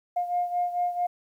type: beating tone pair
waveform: sine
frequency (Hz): 708 / 712.5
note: F5 / F5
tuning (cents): +23 / +34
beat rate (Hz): 4.5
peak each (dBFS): -25 / -30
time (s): 0.16-1.07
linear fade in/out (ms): 10
effects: tanh soft clip ceiling -17 dBFS + 10-bit

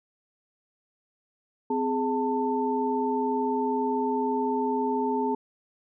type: tone cluster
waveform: sine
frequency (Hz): 257 / 417.2 / 891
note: C4 / G#4 / A5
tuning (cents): -31 / +8 / +22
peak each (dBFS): -28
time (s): 1.7-5.35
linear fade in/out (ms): 5
effects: none

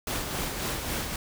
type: noise with tremolo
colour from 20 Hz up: pink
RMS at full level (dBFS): -30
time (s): 0.07-1.16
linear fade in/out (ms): 2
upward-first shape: sine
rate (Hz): 3.7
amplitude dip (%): 40
effects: none

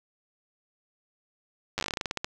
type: slowing click train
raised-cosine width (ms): 0.2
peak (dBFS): -12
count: 16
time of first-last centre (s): 1.78-2.245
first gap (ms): 9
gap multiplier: 1.16
effects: none

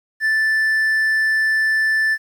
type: tone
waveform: triangle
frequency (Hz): 1760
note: A6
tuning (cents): 0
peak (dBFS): -13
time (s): 0.2-2.18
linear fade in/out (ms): 50
effects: 9-bit

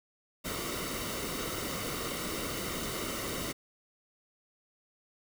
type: noise with comb filter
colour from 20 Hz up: pink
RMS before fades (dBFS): -36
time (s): 0.44-3.53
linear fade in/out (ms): 20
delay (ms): 1.2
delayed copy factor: -0.6
effects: none

